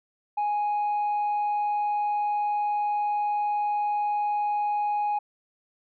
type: tone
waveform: sine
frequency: 830.6 Hz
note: G#5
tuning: in tune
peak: -21 dBFS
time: 0.37-5.19 s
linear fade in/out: 10 ms
effects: tanh soft clip ceiling -22 dBFS